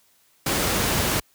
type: noise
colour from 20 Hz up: pink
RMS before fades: -22 dBFS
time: 0.46-1.2 s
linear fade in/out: 5 ms
effects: white hiss -61 dBFS RMS until 1.34 s + high-pass 60 Hz 12 dB/octave